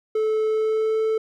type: tone with pitch glide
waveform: triangle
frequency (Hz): 435.2 to 440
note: A4 to A4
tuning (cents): -19 to 0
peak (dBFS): -17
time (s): 0.15-1.18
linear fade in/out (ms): 5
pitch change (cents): +19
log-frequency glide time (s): 0.45-1
effects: none